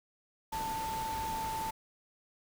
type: tone in noise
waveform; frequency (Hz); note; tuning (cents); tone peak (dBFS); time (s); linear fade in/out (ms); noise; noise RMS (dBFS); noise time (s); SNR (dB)
sine; 888; A5; +16; -34; 0.52-1.71; 10; pink; -42; 0.52-1.71; +5
effects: none